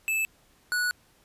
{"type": "tone pair in turn", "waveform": "square", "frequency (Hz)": [2623, 1469.5], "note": ["E7", "F#6"], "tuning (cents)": [-9, -12], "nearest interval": "minor seventh", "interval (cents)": 1003, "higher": "first", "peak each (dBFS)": -25, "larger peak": "neither", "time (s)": [[0.08, 0.25], [0.72, 0.91]], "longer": "second", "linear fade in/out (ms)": 0, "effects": ["pink hiss -62 dBFS RMS until 1.24 s", "resampled to 32000 Hz"]}